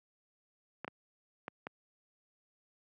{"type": "clicks", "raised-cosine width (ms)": 0.5, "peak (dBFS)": -24, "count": 4, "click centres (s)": [0.846, 0.879, 1.481, 1.669], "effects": ["high-pass 150 Hz 12 dB/octave"]}